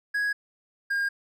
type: tone pair in turn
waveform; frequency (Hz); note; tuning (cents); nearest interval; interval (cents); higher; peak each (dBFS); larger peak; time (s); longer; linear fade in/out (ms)
triangle; 1661.2 / 1615.8; G#6 / G#6; 0 / -48; unison; 48; first; -22; neither; 0.14-0.33 / 0.9-1.09; neither; 10
effects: none